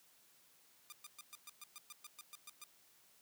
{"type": "tone bursts", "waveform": "5% pulse", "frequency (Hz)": 1203, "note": "D6", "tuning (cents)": 41, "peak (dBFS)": -37, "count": 13, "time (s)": [0.9, 2.639], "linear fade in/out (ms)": 0, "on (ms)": 23, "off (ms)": 120, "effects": ["white hiss -68 dBFS RMS until 3.21 s", "high-pass 100 Hz 12 dB/octave"]}